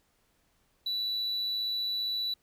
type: tone with amplitude modulation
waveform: triangle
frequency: 3951 Hz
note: B7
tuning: in tune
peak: -26 dBFS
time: 0.86-2.34 s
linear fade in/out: 5 ms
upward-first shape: sine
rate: 115 Hz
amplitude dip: 25%
effects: tanh soft clip ceiling -23 dBFS + pink hiss -71 dBFS RMS until 2.42 s